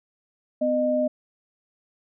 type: tone pair together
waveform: sine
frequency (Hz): 253.2 / 612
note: B3 / D#5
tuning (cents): +43 / -29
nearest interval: octave + minor third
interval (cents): 1528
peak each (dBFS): -25 / -21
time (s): 0.61-1.08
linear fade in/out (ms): 10
effects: none